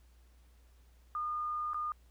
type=tone with dropouts; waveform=sine; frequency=1218 Hz; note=D#6; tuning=37 cents flat; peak=-33 dBFS; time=1.15-1.92 s; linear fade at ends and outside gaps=1 ms; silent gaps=1.734-1.744 s; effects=added 60 Hz sine -59 dBFS peak until 2.1 s + pink hiss -71 dBFS RMS until 2.1 s